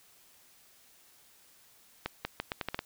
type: accelerating click train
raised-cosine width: 0.3 ms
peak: -16 dBFS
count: 8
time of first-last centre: 2.06-2.791 s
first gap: 190 ms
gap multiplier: 0.79
effects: white hiss -61 dBFS RMS until 2.85 s